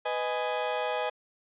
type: chord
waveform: 35% pulse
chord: G# minor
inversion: first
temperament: just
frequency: 498.4 / 623 / 830.6 Hz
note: B4 / D#5 / G#5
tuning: +16 / +2 / 0 cents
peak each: -31 dBFS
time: 0.05-1.1 s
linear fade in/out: 10 ms
effects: resampled to 8000 Hz